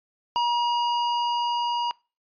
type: tone with level ramp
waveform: square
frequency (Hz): 954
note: A#5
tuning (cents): +40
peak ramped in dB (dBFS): -21 to -24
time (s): 0.36-1.91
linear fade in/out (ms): 0
effects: noise-tail reverb RT60 0.3 s tail -23 dB re dry + resampled to 11025 Hz